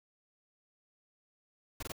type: noise bursts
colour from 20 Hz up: pink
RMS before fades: -40 dBFS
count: 3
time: 1.8-1.921 s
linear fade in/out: 5 ms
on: 27 ms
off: 20 ms
effects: none